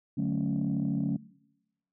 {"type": "chord", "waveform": "sine", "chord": "D major seventh", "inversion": "none", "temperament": "equal with one note detuned", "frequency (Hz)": [146.83, 185, 218.5, 277.2], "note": ["D3", "F#3", "A3", "C#4"], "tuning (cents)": [0, 0, -12, 0], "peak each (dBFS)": -31, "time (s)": [0.17, 1.17], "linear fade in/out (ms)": 10, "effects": ["noise-tail reverb RT60 1.0 s tail -24 dB re dry", "tanh soft clip ceiling -21 dBFS"]}